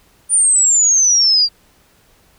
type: exponential sweep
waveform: sine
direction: down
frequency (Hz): 9397 to 4699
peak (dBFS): -9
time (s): 0.29-1.49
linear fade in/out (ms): 50
effects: pink hiss -53 dBFS RMS until 2.38 s